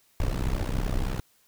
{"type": "noise with amplitude modulation", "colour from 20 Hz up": "brown", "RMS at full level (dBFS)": -23, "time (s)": [0.2, 1.2], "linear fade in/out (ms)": 0, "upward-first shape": "sine", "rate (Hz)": 63.6, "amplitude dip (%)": 90, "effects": ["white hiss -64 dBFS RMS until 1.47 s"]}